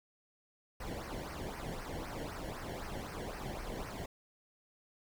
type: noise with flanger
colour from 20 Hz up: brown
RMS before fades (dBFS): -42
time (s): 0.8-4.06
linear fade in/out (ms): 5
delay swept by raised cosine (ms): 0.27 to 0.83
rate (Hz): 3.9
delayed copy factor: -0.75
effects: none